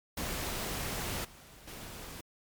pink noise with level steps, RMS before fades -36 / -54 / -45 dBFS, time 0.17-2.21 s, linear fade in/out 5 ms, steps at 1.24 / 1.67 s, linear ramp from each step 10 ms, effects MP3 96 kbps

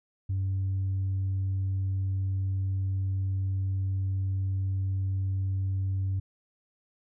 sine tone, 95.9 Hz, G2, 37 cents flat, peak -24 dBFS, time 0.29-6.2 s, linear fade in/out 10 ms, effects tanh soft clip ceiling -24 dBFS

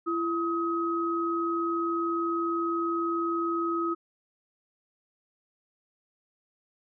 sine tone pair together, 336.8 / 1267 Hz, E4 / D#6, +37 / +31 cents, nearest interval octave + major seventh, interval 2294 cents, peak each -28 / -29 dBFS, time 0.06-3.95 s, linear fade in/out 20 ms, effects none

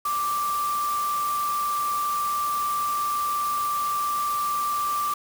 sine tone in noise, 1174.7 Hz, D6, in tune, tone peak -23 dBFS, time 0.05-5.14 s, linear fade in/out 5 ms, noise white, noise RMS -36 dBFS, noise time 0.05-5.14 s, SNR +10 dB, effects none

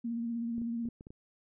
sine tone with vibrato, 233.1 Hz, A#3, in tune, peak -32 dBFS, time 0.04-0.89 s, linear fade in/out 10 ms, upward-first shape sine, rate 16 Hz, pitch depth 30 cents each way
clicks, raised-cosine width 3 ms, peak -35 dBFS, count 7, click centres 0.581 / 0.617 / 0.855 / 0.886 / 1.009 / 1.069 / 1.105 s
effects none

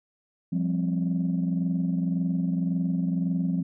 sine chord, F suspended second, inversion none, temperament just, 174.61 / 196.44 / 261.9 Hz, F3 / G3 / C4, 0 / +4 / +2 cents, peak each -24 / -30 / -29 dBFS, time 0.52-3.63 s, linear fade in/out 10 ms, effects tanh soft clip ceiling -17 dBFS

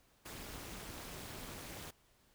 pink noise with amplitude modulation, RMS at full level -44 dBFS, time 0.25-1.91 s, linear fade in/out 10 ms, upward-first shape sine, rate 228 Hz, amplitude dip 85%, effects pink hiss -70 dBFS RMS until 2.34 s

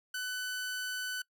sawtooth tone, 1500 Hz, F#6, 23 cents sharp, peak -31 dBFS, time 0.14-1.22 s, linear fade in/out 5 ms, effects noise-tail reverb RT60 0.1 s tail -24 dB re dry

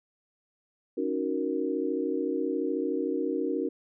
sine chord, D# minor seventh, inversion third, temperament equal, 277.2 / 311.1 / 370 / 466.2 Hz, C#4 / D#4 / F#4 / A#4, 0 / 0 / 0 / 0 cents, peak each -32 dBFS, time 0.97-3.69 s, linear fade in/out 10 ms, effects none

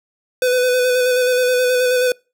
square tone with vibrato, 501 Hz, B4, 25 cents sharp, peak -14 dBFS, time 0.42-2.12 s, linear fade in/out 2 ms, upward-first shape square, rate 9.4 Hz, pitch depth 19 cents each way, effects noise-tail reverb RT60 0.3 s tail -26 dB re dry

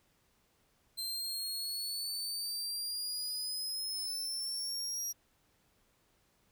sawtooth exponential sweep, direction up, 4117 to 5700 Hz, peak -33 dBFS, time 0.97-5.13 s, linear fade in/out 20 ms, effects pink hiss -72 dBFS RMS until 6.51 s

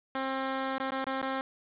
10% pulse tone with dropouts, 266.1 Hz, C4, 29 cents sharp, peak -22 dBFS, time 0.15-1.41 s, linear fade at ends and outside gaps 1 ms, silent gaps 0.782-0.8 / 0.906-0.92 / 1.043-1.067 / 1.217-1.227 s, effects resampled to 8000 Hz + 8-bit

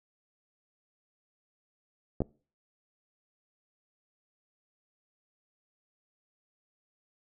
clicks, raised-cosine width 2 ms, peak -16 dBFS, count 2, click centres 2.205 / 2.219 s, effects noise-tail reverb RT60 0.4 s tail -24 dB re dry

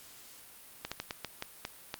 slowing click train, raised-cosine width 0.2 ms, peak -18 dBFS, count 8, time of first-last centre 0.85-1.941 s, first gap 66 ms, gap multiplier 1.28, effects white hiss -53 dBFS RMS until 1.99 s + Opus 48 kbps

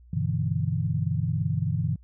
sine chord, E minor seventh, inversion first, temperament equal, 98 / 123.47 / 146.83 / 164.81 Hz, G2 / B2 / D3 / E3, 0 / 0 / 0 / 0 cents, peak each -29 dBFS, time 0.13-1.96 s, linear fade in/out 5 ms, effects added 60 Hz sine -49 dBFS peak until 2.03 s

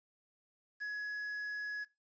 triangle tone with quantisation, 1683 Hz, G#6, 23 cents sharp, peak -35 dBFS, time 0.8-1.85 s, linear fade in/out 20 ms, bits 10, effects noise-tail reverb RT60 0.2 s tail -19 dB re dry + resampled to 16000 Hz

